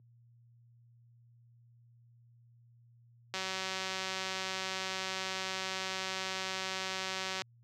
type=click train; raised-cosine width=0.2 ms; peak=-19 dBFS; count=772; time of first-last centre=3.34-7.419 s; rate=189 Hz; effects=added 118 Hz sine -50 dBFS peak until 7.63 s + high-pass 200 Hz 12 dB/octave